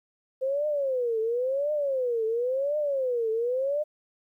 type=tone with vibrato; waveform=sine; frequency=516 Hz; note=C5; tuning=24 cents flat; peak=-24 dBFS; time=0.41-3.84 s; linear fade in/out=20 ms; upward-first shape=triangle; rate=0.95 Hz; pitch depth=290 cents each way; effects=11-bit